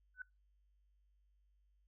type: tone with exponential growth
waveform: sine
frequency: 1500 Hz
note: F#6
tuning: 23 cents sharp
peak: -39 dBFS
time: 0.14-0.22 s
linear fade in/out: 5 ms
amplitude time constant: 16 ms
effects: noise-tail reverb RT60 0.2 s tail -21 dB re dry + added 50 Hz sine -70 dBFS peak until 1.87 s